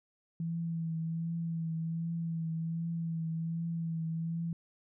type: tone with vibrato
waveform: sine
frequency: 164.81 Hz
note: E3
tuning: in tune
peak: -32 dBFS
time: 0.4-4.53 s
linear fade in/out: 2 ms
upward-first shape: triangle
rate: 1.3 Hz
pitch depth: 32 cents each way
effects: none